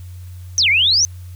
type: exponential two-way sweep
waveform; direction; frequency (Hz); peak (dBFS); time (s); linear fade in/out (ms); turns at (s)
sine; down then up; 6280 to 2053 to 6280; -11; 0.58-1.05; 0; 0.69
effects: added 90 Hz sine -31 dBFS peak until 1.35 s + white hiss -51 dBFS RMS until 1.35 s